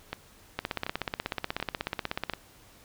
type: two click trains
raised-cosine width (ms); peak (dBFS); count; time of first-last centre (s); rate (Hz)
0.3; -16 / -13; 4 / 29; 0.13-2.336 / 0.59-2.297; 1.36 / 16.4
effects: pink hiss -56 dBFS RMS until 2.84 s